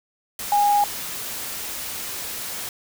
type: tone in noise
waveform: sine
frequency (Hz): 820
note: G#5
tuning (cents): -22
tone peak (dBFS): -15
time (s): 0.52-0.84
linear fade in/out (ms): 2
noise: white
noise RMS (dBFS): -31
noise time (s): 0.39-2.69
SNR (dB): +13
effects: none